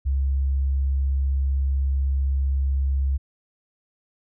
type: tone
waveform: sine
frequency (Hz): 67.9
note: C#2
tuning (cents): -35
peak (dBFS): -19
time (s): 0.05-3.18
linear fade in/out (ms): 20
effects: none